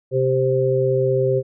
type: harmonic tone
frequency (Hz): 130.81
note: C3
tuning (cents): 0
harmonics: 1 / 3 / 4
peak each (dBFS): -21 / -19 / -20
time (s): 0.11-1.43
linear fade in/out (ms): 50
effects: none